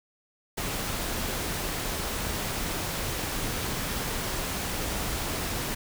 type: noise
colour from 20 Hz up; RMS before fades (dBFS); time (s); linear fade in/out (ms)
pink; -31; 0.57-5.75; 10
effects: none